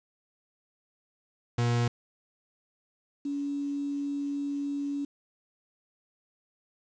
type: tone pair in turn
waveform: 40% pulse / sine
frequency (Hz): 119.3 / 283.7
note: A#2 / C#4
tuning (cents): +41 / +40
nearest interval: octave + minor third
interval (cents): 1499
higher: second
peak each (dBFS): -23 / -29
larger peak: first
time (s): 1.58-1.88 / 3.25-5.05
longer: second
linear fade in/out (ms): 5
effects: resampled to 16000 Hz + 9-bit